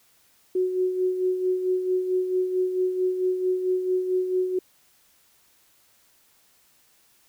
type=tone with tremolo; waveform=sine; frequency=368.7 Hz; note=F#4; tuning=6 cents flat; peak=-19 dBFS; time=0.55-4.59 s; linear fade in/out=5 ms; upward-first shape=sine; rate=4.5 Hz; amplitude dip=55%; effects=white hiss -61 dBFS RMS until 7.28 s